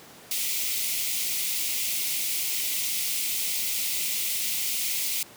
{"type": "high-pass noise", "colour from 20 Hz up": "white", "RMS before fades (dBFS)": -28, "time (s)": [0.31, 5.23], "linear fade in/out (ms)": 2, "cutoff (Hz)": 2000, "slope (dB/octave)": 96, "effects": ["pink hiss -48 dBFS RMS until 5.36 s", "high-pass 150 Hz 12 dB/octave"]}